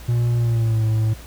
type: tone with pitch glide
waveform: triangle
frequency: 119.3 to 110.03 Hz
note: A#2 to A2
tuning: +41 to 0 cents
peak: -14 dBFS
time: 0.08-1.14 s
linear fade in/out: 10 ms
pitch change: -141 cents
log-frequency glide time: 0.36-0.83 s
effects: added 60 Hz sine -37 dBFS peak until 1.26 s + pink hiss -43 dBFS RMS until 1.26 s